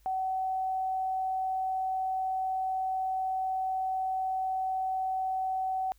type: tone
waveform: sine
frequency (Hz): 756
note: F#5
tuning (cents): +37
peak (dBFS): -28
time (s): 0.06-5.92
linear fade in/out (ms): 0
effects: added 50 Hz sine -59 dBFS peak until 5.98 s + white hiss -69 dBFS RMS until 5.98 s